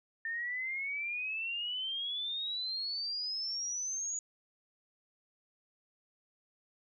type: exponential sweep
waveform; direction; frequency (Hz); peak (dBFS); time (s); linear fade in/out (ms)
sine; up; 1800 to 6830; -34; 0.25-4.19; 2
effects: none